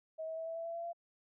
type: tone with pitch steps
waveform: sine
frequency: 638 / 644.3 / 650.7 / 657.1 / 663.6 / 670.1 / 676.7 / 683.4 Hz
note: D#5 / E5 / E5 / E5 / E5 / E5 / E5 / F5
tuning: +43 / -40 / -23 / -6 / +11 / +28 / +45 / -38 cents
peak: -38 dBFS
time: 0.18-0.932 s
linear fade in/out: 20 ms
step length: 94 ms
effects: none